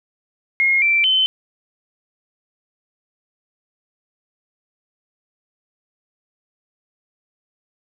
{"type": "tone with pitch steps", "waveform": "sine", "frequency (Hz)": [2149, 2343, 3062], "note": ["C7", "D7", "G7"], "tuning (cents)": [46, -5, -41], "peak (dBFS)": -13, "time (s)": [0.6, 1.26], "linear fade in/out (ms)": 0, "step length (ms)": 220, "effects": []}